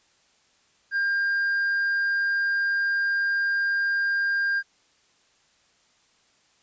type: tone with tanh clipping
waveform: sine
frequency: 1602 Hz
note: G6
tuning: 37 cents sharp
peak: -22 dBFS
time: 0.91-4.63 s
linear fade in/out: 50 ms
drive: 2 dB
effects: white hiss -63 dBFS RMS until 6.62 s + resampled to 16000 Hz